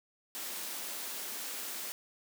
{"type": "high-pass noise", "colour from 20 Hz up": "white", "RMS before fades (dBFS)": -40, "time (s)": [0.35, 1.92], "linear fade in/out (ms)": 0, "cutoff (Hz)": 200, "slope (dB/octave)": 48, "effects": []}